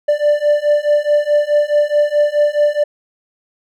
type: beating tone pair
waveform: triangle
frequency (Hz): 587.3 / 592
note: D5 / D5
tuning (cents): 0 / +14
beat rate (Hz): 4.7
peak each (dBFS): -13 / -12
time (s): 0.08-2.84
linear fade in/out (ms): 10
effects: none